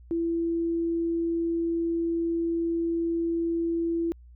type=tone; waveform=sine; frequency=334.7 Hz; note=E4; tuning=26 cents sharp; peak=-24 dBFS; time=0.11-4.12 s; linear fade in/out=0 ms; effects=added 60 Hz sine -47 dBFS peak until 4.35 s